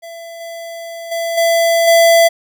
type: tone with level steps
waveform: square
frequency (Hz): 670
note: E5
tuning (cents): +28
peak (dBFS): -30 / -27 / -18 / -11 / -7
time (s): 0.02-2.29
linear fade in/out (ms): 20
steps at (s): 0.4 / 1.11 / 1.37 / 1.87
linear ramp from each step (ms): 10
effects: none